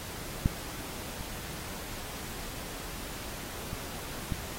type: clicks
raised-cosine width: 5 ms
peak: -11 / -26 / -24 / -18 dBFS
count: 4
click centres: 0.459 / 1.209 / 3.731 / 4.322 s
effects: pink hiss -41 dBFS RMS until 4.58 s + AAC 48 kbps